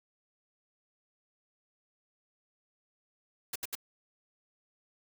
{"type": "noise bursts", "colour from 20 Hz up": "white", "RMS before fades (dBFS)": -36, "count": 3, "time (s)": [3.53, 3.753], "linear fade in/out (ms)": 5, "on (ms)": 27, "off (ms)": 71, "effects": []}